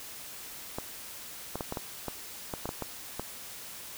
clicks, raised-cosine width 1 ms, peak -19 dBFS, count 11, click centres 0.785 / 1.556 / 1.608 / 1.724 / 1.772 / 2.083 / 2.538 / 2.656 / 2.691 / 2.823 / 3.196 s, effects white hiss -44 dBFS RMS until 3.97 s

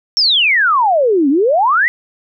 sine exponential two-way sweep, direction down then up, 5580 to 263.1 to 2036 Hz, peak -9 dBFS, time 0.17-1.88 s, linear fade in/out 0 ms, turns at 1.29 s, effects none

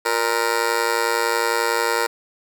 15% pulse tone with amplitude modulation, 467.7 Hz, A#4, 6 cents sharp, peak -8 dBFS, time 0.05-2.07 s, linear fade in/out 10 ms, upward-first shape sine, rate 111 Hz, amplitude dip 95%, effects none

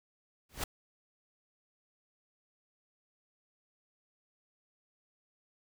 pink noise with exponential growth, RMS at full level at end -30 dBFS, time 0.49-0.64 s, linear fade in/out 5 ms, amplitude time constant 32 ms, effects none

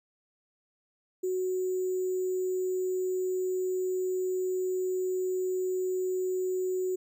sine tone with sample-and-hold, 370 Hz, F#4, in tune, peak -27 dBFS, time 1.23-6.96 s, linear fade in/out 10 ms, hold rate 7350 Hz, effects none

